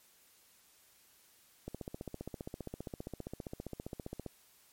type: click train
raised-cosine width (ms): 2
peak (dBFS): -27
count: 40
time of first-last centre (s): 1.68-4.263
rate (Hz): 15.1
effects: white hiss -65 dBFS RMS until 4.72 s + MP3 64 kbps